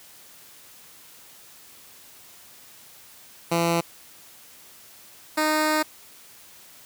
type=tone pair in turn; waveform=10% pulse; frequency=168.8 / 308.3 Hz; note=E3 / D#4; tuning=+41 / -16 cents; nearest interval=minor seventh; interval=1043 cents; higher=second; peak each=-12 dBFS; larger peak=neither; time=3.51-3.81 / 5.37-5.83 s; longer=second; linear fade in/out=10 ms; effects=white hiss -49 dBFS RMS until 6.85 s + high-pass 60 Hz 12 dB/octave